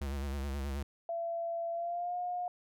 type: tone with vibrato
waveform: square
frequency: 69.3 Hz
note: C#2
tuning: in tune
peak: -35 dBFS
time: 0.01-0.83 s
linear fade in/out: 5 ms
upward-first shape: sine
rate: 9.4 Hz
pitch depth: 72 cents each way
type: tone with pitch glide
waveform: sine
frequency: 675 to 715.1 Hz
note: E5 to F5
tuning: +41 to +41 cents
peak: -33 dBFS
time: 1.09-2.48 s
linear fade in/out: 2 ms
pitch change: +100 cents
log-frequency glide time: 1.72-2.16 s
effects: none